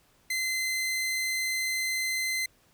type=tone; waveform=sawtooth; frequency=2062 Hz; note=C7; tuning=26 cents flat; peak=-24 dBFS; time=0.3-2.46 s; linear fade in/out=5 ms; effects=pink hiss -64 dBFS RMS until 2.73 s